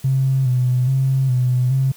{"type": "tone with vibrato", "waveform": "triangle", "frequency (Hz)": 129.5, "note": "C3", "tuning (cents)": -17, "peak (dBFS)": -10, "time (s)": [0.04, 1.92], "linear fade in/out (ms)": 10, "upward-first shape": "square", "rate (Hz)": 1.2, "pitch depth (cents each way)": 51, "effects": ["tanh soft clip ceiling -12 dBFS", "white hiss -46 dBFS RMS until 1.96 s"]}